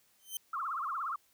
5% pulse tone with exponential growth, 3097 Hz, G7, 22 cents flat, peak -24 dBFS, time 0.19-0.37 s, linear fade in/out 2 ms, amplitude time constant 38 ms
sine tone with vibrato, 1215 Hz, D#6, 42 cents flat, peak -33 dBFS, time 0.53-1.16 s, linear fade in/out 5 ms, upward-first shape triangle, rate 17 Hz, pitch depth 270 cents each way
effects white hiss -69 dBFS RMS until 1.33 s

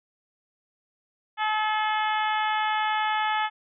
harmonic tone, 429.8 Hz, A4, 41 cents flat, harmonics 2 / 3 / 4 / 5 / 6 / 7 / 8, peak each -25 / -30 / -31 / -34 / -39 / -37 / -39 dBFS, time 1.37-3.5 s, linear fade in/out 50 ms, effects none

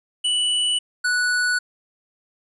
square tone pair in turn, 2960 / 1476.4 Hz, F#7 / F#6, 0 / -4 cents, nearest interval octave, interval 1204 cents, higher first, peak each -19 dBFS, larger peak neither, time 0.24-0.79 / 1.04-1.59 s, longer neither, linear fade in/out 10 ms, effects resampled to 24000 Hz

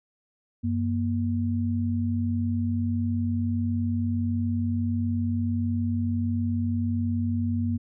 sine tone pair together, 95.2 / 236.7 Hz, F#2 / A#3, +50 / +27 cents, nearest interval octave + major third, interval 1577 cents, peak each -26 dBFS, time 0.63-7.78 s, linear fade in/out 20 ms, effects none

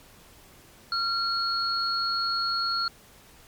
sine tone pair together, 1375 / 4333 Hz, F6 / C#8, -27 / -40 cents, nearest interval octave + minor sixth, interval 1987 cents, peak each -27 dBFS, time 0.92-2.88 s, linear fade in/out 2 ms, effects pink hiss -53 dBFS RMS until 3.47 s + MP3 96 kbps

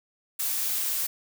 blue noise, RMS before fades -28 dBFS, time 0.39-1.07 s, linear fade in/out 10 ms, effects none

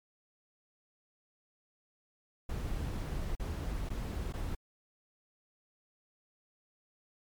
brown noise with dropouts, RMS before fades -36 dBFS, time 2.49-4.55 s, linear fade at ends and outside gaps 5 ms, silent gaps 3.353-3.397 / 3.891-3.901 / 4.326-4.336 s, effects MP3 96 kbps

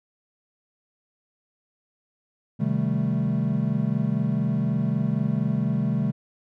triangle chord, A half-diminished seventh, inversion first, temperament equal, 130.81 / 155.56 / 196 / 220 Hz, C3 / Eb3 / G3 / A3, 0 / 0 / 0 / 0 cents, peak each -25 dBFS, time 2.59-6.12 s, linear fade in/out 20 ms, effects none

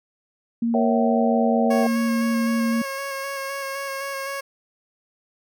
sine tone with pitch glide, 232.5 to 230 Hz, A#3 to A#3, -4 to -23 cents, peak -19 dBFS, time 0.62-2.82 s, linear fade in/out 5 ms, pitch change -19 cents, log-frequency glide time 0.96-2.64 s
sine chord, A# diminished seventh, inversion none, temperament equal with one note detuned, 466.2 / 554.4 / 659.3 / 764.3 Hz, A#4 / C#5 / E5 / G5, 0 / 0 / 0 / -44 cents, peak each -25 dBFS, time 0.74-1.87 s, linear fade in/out 2 ms
15% pulse tone with vibrato, 548 Hz, C#5, 20 cents flat, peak -21 dBFS, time 1.7-4.41 s, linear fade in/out 10 ms, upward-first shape square, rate 3.9 Hz, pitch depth 16 cents each way
effects none

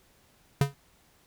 square tone with exponential decay, 140 Hz, C#3, 18 cents sharp, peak -18 dBFS, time 0.61-0.74 s, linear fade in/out 2 ms, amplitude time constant 28 ms, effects pink hiss -63 dBFS RMS until 1.26 s

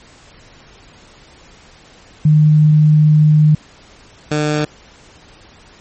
sine / 15% pulse tone pair in turn, 152.5 / 150.66 Hz, D#3 / D3, -34 / +45 cents, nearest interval unison, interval 21 cents, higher first, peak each -6 / -8 dBFS, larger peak first, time 2.25-3.55 / 4.31-4.65 s, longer first, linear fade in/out 5 ms, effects pink hiss -44 dBFS RMS until 5.8 s + MP3 32 kbps

